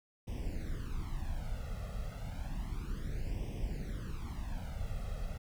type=noise with flanger; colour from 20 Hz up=brown; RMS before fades=-38 dBFS; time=0.27-5.38 s; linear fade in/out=10 ms; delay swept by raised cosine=0.35 to 1.55 ms; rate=0.31 Hz; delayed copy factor=+0.9; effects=none